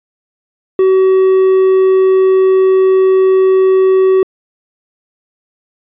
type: tone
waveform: triangle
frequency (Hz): 378.6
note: F#4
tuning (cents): +40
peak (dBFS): -4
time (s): 0.79-4.23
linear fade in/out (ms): 2
effects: resampled to 8000 Hz